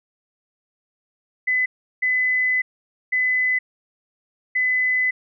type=tone bursts at uneven times; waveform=sine; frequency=2012 Hz; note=B6; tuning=32 cents sharp; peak=-17 dBFS; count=4; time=1.47-1.66 / 2.02-2.62 / 3.12-3.59 / 4.55-5.11 s; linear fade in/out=10 ms; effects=none